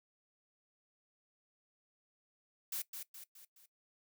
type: noise with echo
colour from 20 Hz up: blue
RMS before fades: -39 dBFS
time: 2.72-2.82 s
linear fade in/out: 5 ms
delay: 210 ms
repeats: 4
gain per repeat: -6 dB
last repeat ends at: 3.66 s
effects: noise-tail reverb RT60 0.1 s tail -18 dB re dry